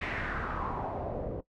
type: noise with low-pass filter sweep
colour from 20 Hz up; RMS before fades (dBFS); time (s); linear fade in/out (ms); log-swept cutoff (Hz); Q
pink; -35; 0.01-1.41; 10; 2300 to 450; 3.4
effects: noise-tail reverb RT60 0.1 s tail -17 dB re dry